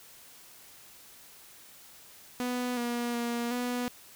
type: tone with pitch steps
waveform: sawtooth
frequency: 247.4 / 239.2 / 236.9 / 245.5 Hz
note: B3 / A#3 / A#3 / B3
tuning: +3 / +45 / +28 / -10 cents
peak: -26 dBFS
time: 2.4-3.88 s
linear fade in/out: 0 ms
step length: 370 ms
effects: white hiss -53 dBFS RMS until 4.15 s